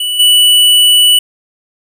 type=tone with level steps; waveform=square; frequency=2960 Hz; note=F#7; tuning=in tune; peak=-14 / -5 dBFS; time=0-1.19 s; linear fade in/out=5 ms; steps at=0.19 s; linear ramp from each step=10 ms; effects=none